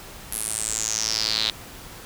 sawtooth tone with band-pass filter sweep, 110 Hz, A2, in tune, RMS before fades -26 dBFS, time 0.32-1.5 s, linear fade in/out 0 ms, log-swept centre 11000 to 3800 Hz, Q 6, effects pink hiss -41 dBFS RMS until 2.05 s

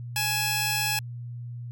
10% pulse tone pair together, 833.5 / 2637 Hz, G#5 / E7, +6 / 0 cents, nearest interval octave + minor sixth, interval 1994 cents, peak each -19 dBFS, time 0.16-0.99 s, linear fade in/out 2 ms, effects added 120 Hz sine -34 dBFS peak until 1.71 s

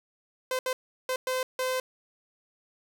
sawtooth tone bursts at uneven times, 514 Hz, C5, 31 cents flat, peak -23 dBFS, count 5, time 0.51-0.59 / 0.66-0.73 / 1.09-1.16 / 1.27-1.43 / 1.59-1.8 s, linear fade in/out 2 ms, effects 10-bit

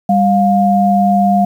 sine tone pair together, 198.11 / 706 Hz, G3 / F5, +19 / +19 cents, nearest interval octave + minor seventh, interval 2200 cents, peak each -11 dBFS, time 0.09-1.45 s, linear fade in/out 5 ms, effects 7-bit

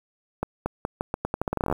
accelerating click train, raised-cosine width 1 ms, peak -11 dBFS, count 18, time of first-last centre 0.43-1.726 s, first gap 230 ms, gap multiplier 0.83, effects 7-bit

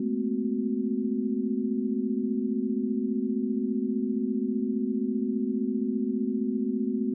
sine tone cluster, 212 / 227.1 / 255.6 / 370.8 Hz, G#3 / A#3 / C4 / F#4, +36 / -45 / -40 / +4 cents, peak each -31 / -30 / -29 / -34 dBFS, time 0-7.14 s, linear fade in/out 5 ms, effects none

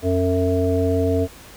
harmonic tone with a mistuned harmonic, 90.7 Hz, F#2, 34 cents flat, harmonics 1 / 3 / 5 / 7, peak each -21 / -22 / -21 / -25 dBFS, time 0.02-1.28 s, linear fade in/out 50 ms, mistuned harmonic 7, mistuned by +60 cents, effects pink hiss -43 dBFS RMS until 1.56 s

